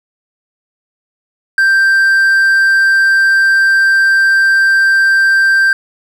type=tone; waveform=triangle; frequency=1573 Hz; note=G6; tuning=6 cents sharp; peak=-5 dBFS; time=1.58-5.73 s; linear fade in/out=2 ms; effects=none